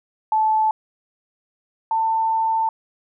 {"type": "tone pair in turn", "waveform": "sine", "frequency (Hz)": [871, 893.4], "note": ["A5", "A5"], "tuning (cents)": [-18, 26], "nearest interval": "unison", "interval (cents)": 44, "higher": "second", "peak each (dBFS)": [-15, -17], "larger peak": "first", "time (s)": [[0.32, 0.71], [1.91, 2.69]], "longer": "second", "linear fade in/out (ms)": 2, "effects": []}